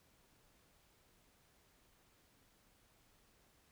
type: silence
effects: pink hiss -71 dBFS RMS until 3.71 s